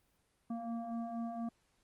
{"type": "tone with frequency modulation", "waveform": "sine", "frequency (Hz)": 233.1, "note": "A#3", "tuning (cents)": 0, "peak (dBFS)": -37, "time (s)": [0.5, 1.49], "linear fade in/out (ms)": 5, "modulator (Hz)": 462, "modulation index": 1.1, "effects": ["pink hiss -75 dBFS RMS until 1.83 s", "Opus 32 kbps"]}